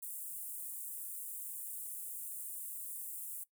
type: high-pass noise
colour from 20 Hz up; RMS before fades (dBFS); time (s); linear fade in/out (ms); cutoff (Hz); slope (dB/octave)
pink; -44; 0.02-3.44; 10; 8500; 48
effects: noise-tail reverb RT60 0.1 s tail -18 dB re dry